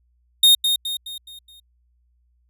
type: tone with echo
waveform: 45% pulse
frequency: 3699 Hz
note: A#7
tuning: 14 cents flat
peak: -10 dBFS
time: 0.43-0.55 s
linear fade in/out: 5 ms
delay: 210 ms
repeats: 5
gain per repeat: -7 dB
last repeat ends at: 1.6 s
effects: added 60 Hz sine -60 dBFS peak until 2.49 s